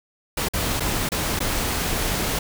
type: noise with dropouts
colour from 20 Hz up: pink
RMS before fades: -24 dBFS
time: 0.37-2.39 s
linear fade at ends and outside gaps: 5 ms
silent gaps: 0.486-0.535 / 0.798-0.804 / 1.09-1.118 / 1.392-1.403 s
effects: none